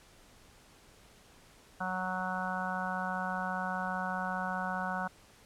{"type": "harmonic tone", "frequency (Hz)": 185, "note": "F#3", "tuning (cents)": 0, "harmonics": [1, 3, 4, 5, 6, 7, 8], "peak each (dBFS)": [-39, -44, -38, -40, -42, -42, -38], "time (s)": [1.8, 5.08], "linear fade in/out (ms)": 10, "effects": ["pink hiss -59 dBFS RMS until 5.45 s", "low-pass 11000 Hz 12 dB/octave"]}